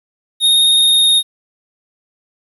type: tone with vibrato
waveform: square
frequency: 3706 Hz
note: A#7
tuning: 11 cents flat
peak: -9 dBFS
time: 0.4-1.23 s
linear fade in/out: 50 ms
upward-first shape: triangle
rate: 19 Hz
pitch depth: 23 cents each way
effects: 8-bit